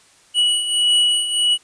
square beating tone pair, 2933 / 2934.6 Hz, F#7 / F#7, -16 / -15 cents, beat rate 1.6 Hz, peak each -22 / -16 dBFS, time 0.34-1.58 s, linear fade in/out 50 ms, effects white hiss -52 dBFS RMS until 1.63 s + resampled to 22050 Hz

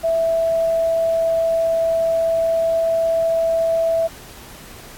sine tone, 659 Hz, E5, 1 cent flat, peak -15 dBFS, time 0.03-4.08 s, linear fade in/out 20 ms, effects pink hiss -40 dBFS RMS until 4.97 s + AAC 64 kbps

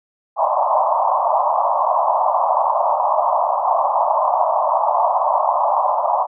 white band-pass noise, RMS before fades -17 dBFS, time 0.36-6.27 s, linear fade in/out 50 ms, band 590 to 1100 Hz, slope 96 dB/octave, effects none

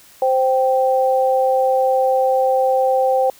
sine tone pair together, 522 / 781 Hz, C5 / G5, -4 / -7 cents, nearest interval perfect fifth, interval 697 cents, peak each -15 / -17 dBFS, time 0.22-3.3 s, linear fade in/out 2 ms, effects white hiss -47 dBFS RMS until 3.39 s

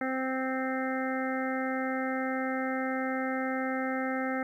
harmonic tone, 261.6 Hz, C4, in tune, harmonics 1 / 2 / 3 / 5 / 6 / 7 / 8, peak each -32 / -35 / -37 / -39 / -40 / -40 / -41 dBFS, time 0.01-4.43 s, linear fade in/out 2 ms, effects 11-bit

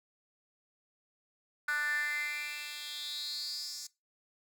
10% pulse tone with high-pass filter sweep, 295.6 Hz, D4, 11 cents sharp, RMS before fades -37 dBFS, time 1.68-3.87 s, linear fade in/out 5 ms, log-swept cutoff 1500 to 5900 Hz, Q 7.1, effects noise-tail reverb RT60 0.2 s tail -18 dB re dry

